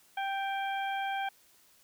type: harmonic tone with a mistuned harmonic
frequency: 784 Hz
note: G5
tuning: in tune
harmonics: 1 / 2 / 3 / 4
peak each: -32 / -38 / -42 / -44 dBFS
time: 0.17-1.29 s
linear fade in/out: 5 ms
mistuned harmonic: 4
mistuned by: +42 cents
effects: white hiss -63 dBFS RMS until 1.83 s